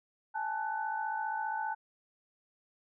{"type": "tone cluster", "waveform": "sine", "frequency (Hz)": [823, 878, 1495], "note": ["G#5", "A5", "F#6"], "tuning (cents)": [-16, -4, 17], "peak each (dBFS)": [-39, -34, -39], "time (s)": [0.34, 1.75], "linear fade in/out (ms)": 20, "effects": []}